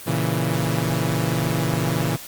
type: chord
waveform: sawtooth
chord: A# diminished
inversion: none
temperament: equal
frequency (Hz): 116.54 / 138.59 / 164.81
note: A#2 / C#3 / E3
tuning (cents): 0 / 0 / 0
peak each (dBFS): -21 / -21 / -20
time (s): 0.06-2.17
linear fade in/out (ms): 20
effects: white hiss -38 dBFS RMS until 2.27 s + Opus 32 kbps